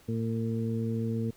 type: harmonic tone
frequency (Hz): 113.6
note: A#2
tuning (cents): -44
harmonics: 1 / 2 / 3 / 4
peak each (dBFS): -31 / -31 / -42 / -37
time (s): 0.08-1.31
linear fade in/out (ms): 10
effects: pink hiss -59 dBFS RMS until 1.36 s